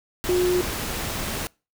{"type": "tone in noise", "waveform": "sine", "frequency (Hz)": 360, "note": "F#4", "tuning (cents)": -47, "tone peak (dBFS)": -18, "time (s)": [0.29, 0.61], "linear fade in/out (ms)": 0, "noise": "pink", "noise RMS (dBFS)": -29, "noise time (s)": [0.24, 1.47], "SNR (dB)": 8, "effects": ["noise-tail reverb RT60 0.3 s tail -25 dB re dry"]}